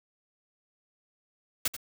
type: noise with echo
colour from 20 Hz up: white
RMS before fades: -27 dBFS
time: 1.65-1.68 s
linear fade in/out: 5 ms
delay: 86 ms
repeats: 1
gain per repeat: -11 dB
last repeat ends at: 1.766 s
effects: none